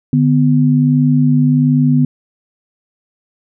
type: tone pair together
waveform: sine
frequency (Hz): 148.59 / 249.9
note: D3 / B3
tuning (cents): +21 / +21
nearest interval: major sixth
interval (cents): 900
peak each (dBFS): -11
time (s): 0.13-2.05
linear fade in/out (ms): 2
effects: none